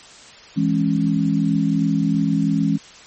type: chord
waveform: sine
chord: C# minor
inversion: first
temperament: equal with one note detuned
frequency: 164.81 / 207.7 / 274.2 Hz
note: E3 / G#3 / C#4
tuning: 0 / 0 / -19 cents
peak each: -20 dBFS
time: 0.56-2.78 s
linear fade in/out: 20 ms
effects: white hiss -43 dBFS RMS until 3.06 s + MP3 32 kbps